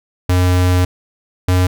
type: tone pair in turn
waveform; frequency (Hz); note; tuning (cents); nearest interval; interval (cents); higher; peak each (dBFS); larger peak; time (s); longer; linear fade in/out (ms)
square; 90.4 / 91.03; F#2 / F#2; -40 / -28; unison; 12; second; -11; neither; 0.29-0.85 / 1.48-1.67; first; 5
effects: none